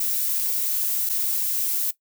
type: noise with dropouts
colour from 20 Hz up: violet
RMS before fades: -24 dBFS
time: 0-1.91 s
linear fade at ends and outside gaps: 5 ms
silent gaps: 1.092-1.096 s
effects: noise-tail reverb RT60 0.1 s tail -17 dB re dry